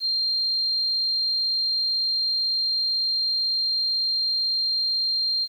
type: tone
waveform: sine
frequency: 4186 Hz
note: C8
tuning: in tune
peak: -21 dBFS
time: 0-5.48 s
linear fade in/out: 50 ms
effects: 9-bit